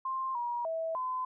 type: tone with pitch steps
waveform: sine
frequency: 1053 / 956 / 651 / 1021 Hz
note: C6 / A#5 / E5 / C6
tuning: +11 / +43 / -22 / -43 cents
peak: -31 dBFS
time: 0.05-1.25 s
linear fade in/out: 5 ms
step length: 300 ms
effects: none